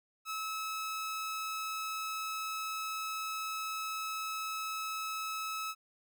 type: tone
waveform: sawtooth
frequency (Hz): 1296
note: E6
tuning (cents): -30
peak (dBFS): -32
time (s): 0.25-5.75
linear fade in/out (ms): 50
effects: none